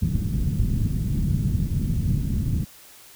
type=low-pass noise; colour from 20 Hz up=white; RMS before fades=-23 dBFS; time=0.01-2.65 s; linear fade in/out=20 ms; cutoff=180 Hz; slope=24 dB/octave; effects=white hiss -48 dBFS RMS until 3.15 s